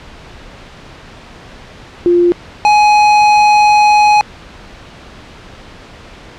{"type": "tone pair in turn", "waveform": ["sine", "square"], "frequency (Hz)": [349.5, 838], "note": ["F4", "G#5"], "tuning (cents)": [1, 15], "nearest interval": "octave + minor third", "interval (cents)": 1514, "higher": "second", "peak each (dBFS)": -6, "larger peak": "neither", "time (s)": [[2.06, 2.32], [2.65, 4.21]], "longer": "second", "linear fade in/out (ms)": 0, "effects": ["pink hiss -35 dBFS RMS until 6.38 s", "low-pass 4000 Hz 12 dB/octave"]}